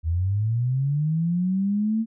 sine linear sweep, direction up, 77.78 to 227.4 Hz, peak -20 dBFS, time 0.03-2.06 s, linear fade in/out 50 ms, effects none

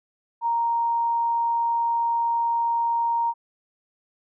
sine tone, 932.3 Hz, A#5, in tune, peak -20 dBFS, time 0.41-3.34 s, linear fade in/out 50 ms, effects none

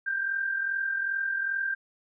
sine tone pair together, 1544 / 1586.5 Hz, G6 / G6, -27 / +20 cents, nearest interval unison, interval 47 cents, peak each -35 / -27 dBFS, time 0.06-1.75 s, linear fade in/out 10 ms, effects none

